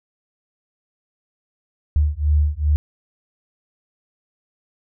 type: beating tone pair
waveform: sine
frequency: 73.42 / 75.92 Hz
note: D2 / D#2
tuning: 0 / -42 cents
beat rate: 2.5 Hz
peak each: -18 dBFS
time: 1.96-2.76 s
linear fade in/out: 0 ms
effects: none